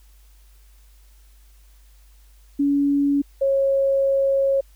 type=tone pair in turn; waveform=sine; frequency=283.1 / 546 Hz; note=C#4 / C#5; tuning=+37 / -26 cents; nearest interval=major seventh; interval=1137 cents; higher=second; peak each=-16 dBFS; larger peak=neither; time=2.59-3.22 / 3.41-4.61 s; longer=second; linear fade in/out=10 ms; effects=added 50 Hz sine -48 dBFS peak until 4.75 s + white hiss -60 dBFS RMS until 4.75 s